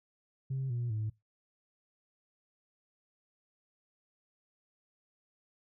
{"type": "tone with pitch steps", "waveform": "sine", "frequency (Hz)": [133.3, 120.14, 108.27], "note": ["C3", "B2", "A2"], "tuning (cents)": [33, -47, -27], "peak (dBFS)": -30, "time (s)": [0.5, 1.1], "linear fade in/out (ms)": 10, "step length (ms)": 200, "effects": ["noise-tail reverb RT60 0.2 s tail -22 dB re dry", "tanh soft clip ceiling -29 dBFS"]}